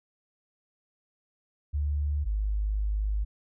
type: tone pair in turn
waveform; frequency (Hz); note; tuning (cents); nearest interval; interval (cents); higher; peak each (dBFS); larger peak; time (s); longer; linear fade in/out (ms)
sine; 73 / 51.62; D2 / G#1; -10 / -10; tritone; 600; first; -25; neither; 1.73-2.25 / 2.25-3.25; second; 20
effects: none